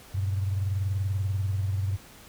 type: tone pair together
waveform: sine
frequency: 95.96 / 116.54 Hz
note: G2 / A#2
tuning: -36 / 0 cents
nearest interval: minor third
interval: 336 cents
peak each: -25 / -35 dBFS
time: 0.14-1.97 s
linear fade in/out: 10 ms
effects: pink hiss -50 dBFS RMS until 2.28 s